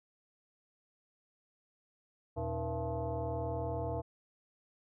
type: tone with frequency modulation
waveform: sine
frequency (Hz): 277.3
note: C#4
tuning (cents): +1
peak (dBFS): -33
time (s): 2.36-4.02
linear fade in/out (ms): 20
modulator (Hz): 198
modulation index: 2.7
effects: none

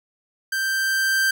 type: tone with level ramp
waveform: 45% pulse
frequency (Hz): 1568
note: G6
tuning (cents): 0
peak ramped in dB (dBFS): -22 to -17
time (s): 0.52-1.31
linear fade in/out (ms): 5
effects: none

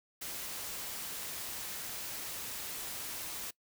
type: noise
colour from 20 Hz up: white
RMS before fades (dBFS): -41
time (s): 0.21-3.51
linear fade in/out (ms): 10
effects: noise-tail reverb RT60 0.1 s tail -22 dB re dry

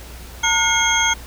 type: tone cluster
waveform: sine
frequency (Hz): 909 / 1438 / 2164 / 3272 / 6370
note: A#5 / F#6 / C#7 / G#7 / G8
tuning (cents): -44 / -50 / -42 / -26 / +27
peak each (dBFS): -21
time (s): 0.43-1.14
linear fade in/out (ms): 10
effects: added 60 Hz sine -36 dBFS peak until 1.26 s + pink hiss -40 dBFS RMS until 1.26 s

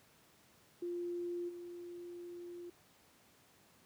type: tone with level steps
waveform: sine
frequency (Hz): 349.2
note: F4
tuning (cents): 0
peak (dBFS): -37 / -45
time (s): 0.82-2.7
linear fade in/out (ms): 5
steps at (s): 1.48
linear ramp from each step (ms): 20
effects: pink hiss -66 dBFS RMS until 3.85 s + high-pass 100 Hz 12 dB/octave

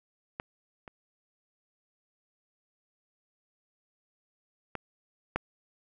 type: clicks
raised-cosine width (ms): 0.5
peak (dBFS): -19 / -29 / -19 / -13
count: 4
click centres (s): 0.399 / 0.878 / 4.753 / 5.36
effects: none

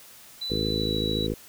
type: tone with pitch glide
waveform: sine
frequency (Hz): 3981 to 3915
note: B7 to B7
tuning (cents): +13 to -16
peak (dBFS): -29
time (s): 0.41-1.27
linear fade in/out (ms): 10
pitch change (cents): -29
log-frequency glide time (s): 0.7-0.95
type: harmonic tone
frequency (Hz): 53.7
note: A1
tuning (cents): -41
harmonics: 1 / 2 / 3 / 4 / 5 / 6 / 7 / 8 / 9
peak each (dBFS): -34 / -34 / -34 / -34 / -34 / -34 / -34 / -34 / -34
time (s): 0.5-1.34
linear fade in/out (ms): 5
effects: white hiss -49 dBFS RMS until 1.48 s

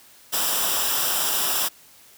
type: noise with comb filter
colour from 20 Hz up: white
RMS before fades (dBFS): -23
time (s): 0.32-1.69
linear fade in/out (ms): 20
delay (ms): 0.46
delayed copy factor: -0.65
effects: white hiss -51 dBFS RMS until 2.17 s

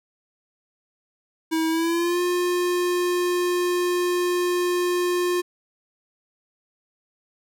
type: tone with pitch glide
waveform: square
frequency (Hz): 322.2 to 355.4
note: E4 to F4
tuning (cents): -39 to +30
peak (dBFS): -21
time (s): 1.51-5.42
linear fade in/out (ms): 20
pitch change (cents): +169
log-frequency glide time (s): 1.69-2.21
effects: none

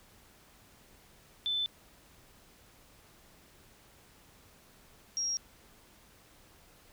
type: tone pair in turn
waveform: sine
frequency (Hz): 3520 / 5610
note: A7 / F8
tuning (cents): 0 / +7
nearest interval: minor sixth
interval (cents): 807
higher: second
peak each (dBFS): -29 / -30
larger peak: first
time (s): 1.46-1.66 / 5.17-5.37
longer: neither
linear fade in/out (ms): 0
effects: pink hiss -60 dBFS RMS until 6.92 s

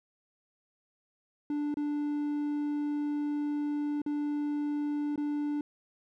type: tone with dropouts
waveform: triangle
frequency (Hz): 293.7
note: D4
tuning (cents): 0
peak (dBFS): -27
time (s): 1.5-5.61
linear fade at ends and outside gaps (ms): 2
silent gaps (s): 1.742-1.77 / 4.018-4.062 / 5.159-5.177
effects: none

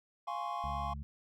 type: chord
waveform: triangle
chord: Db major seventh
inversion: first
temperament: equal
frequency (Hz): 698.5 / 830.6 / 1046.5 / 1108.7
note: F5 / Ab5 / C6 / Db6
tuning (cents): 0 / 0 / 0 / 0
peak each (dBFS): -39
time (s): 0.27-0.94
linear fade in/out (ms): 10
type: harmonic tone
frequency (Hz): 71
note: C#2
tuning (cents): +42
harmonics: 1 / 2 / 3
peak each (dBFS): -40 / -46 / -50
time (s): 0.64-1.03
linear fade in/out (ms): 0
effects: none

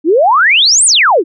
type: exponential two-way sweep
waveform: sine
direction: up then down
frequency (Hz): 289.9 to 9397 to 289.9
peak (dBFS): -5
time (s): 0.04-1.24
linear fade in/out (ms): 50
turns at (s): 0.85
effects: none

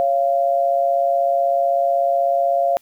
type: tone pair together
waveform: sine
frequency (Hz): 554.4 / 690.5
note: C#5 / F5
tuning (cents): 0 / -20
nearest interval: major third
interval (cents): 380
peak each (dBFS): -20 / -16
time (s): 0-2.77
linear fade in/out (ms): 0
effects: white hiss -57 dBFS RMS until 2.81 s

